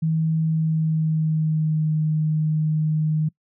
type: tone with pitch glide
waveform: sine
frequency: 160 to 155.18 Hz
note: D#3 to D#3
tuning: +49 to -4 cents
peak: -18 dBFS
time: 0.02-3.29 s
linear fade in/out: 10 ms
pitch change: -53 cents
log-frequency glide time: 0.39-1.94 s
effects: noise-tail reverb RT60 0.1 s tail -24 dB re dry